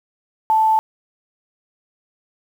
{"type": "tone with quantisation", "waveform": "sine", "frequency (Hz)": 878, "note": "A5", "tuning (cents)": -4, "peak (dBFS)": -12, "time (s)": [0.5, 0.79], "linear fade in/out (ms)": 0, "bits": 7, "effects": []}